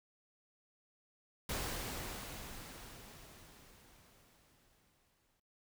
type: noise with exponential decay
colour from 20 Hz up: pink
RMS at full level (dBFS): -38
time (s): 1.49-5.4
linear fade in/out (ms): 5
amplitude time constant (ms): 850
effects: noise-tail reverb RT60 0.3 s tail -23 dB re dry